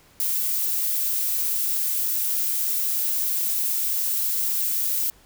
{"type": "noise", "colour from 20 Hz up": "violet", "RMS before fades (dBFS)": -24, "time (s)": [0.2, 5.1], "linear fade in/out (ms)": 0, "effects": ["pink hiss -55 dBFS RMS until 5.25 s"]}